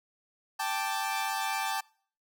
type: chord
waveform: sawtooth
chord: G suspended second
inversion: none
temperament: equal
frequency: 784 / 880 / 1174.7 Hz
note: G5 / A5 / D6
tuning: 0 / 0 / 0 cents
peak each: -30 / -29 / -33 dBFS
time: 0.59-1.81 s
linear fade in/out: 10 ms
effects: noise-tail reverb RT60 0.5 s tail -25 dB re dry